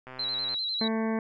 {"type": "click train", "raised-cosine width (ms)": 0.5, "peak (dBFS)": -28, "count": 62, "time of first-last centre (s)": [0.07, 0.543], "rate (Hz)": 129}
{"type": "tone with vibrato", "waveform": "sine", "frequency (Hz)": 4000, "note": "B7", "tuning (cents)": 21, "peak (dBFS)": -28, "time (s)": [0.19, 0.88], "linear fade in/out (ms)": 5, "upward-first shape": "square", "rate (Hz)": 10, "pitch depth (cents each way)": 46}
{"type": "harmonic tone", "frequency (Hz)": 222.3, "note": "A3", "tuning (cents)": 18, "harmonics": [1, 2, 3, 4, 5, 7, 8, 9, 10], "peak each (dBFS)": [-27, -33, -37, -39, -41, -44, -45, -46, -47], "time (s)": [0.81, 1.19], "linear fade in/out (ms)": 2}
{"effects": []}